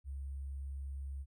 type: tone with sample-and-hold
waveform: sine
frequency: 68.5 Hz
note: C#2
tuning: 20 cents flat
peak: -39 dBFS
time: 0.04-1.26 s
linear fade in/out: 50 ms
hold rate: 8820 Hz
effects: none